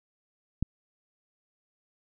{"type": "click", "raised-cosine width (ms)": 5, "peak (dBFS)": -14, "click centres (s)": 0.626, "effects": []}